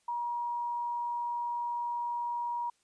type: tone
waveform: sine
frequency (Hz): 954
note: A#5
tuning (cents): +40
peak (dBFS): -31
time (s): 0.08-2.7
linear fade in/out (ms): 5
effects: white hiss -72 dBFS RMS until 2.83 s + resampled to 22050 Hz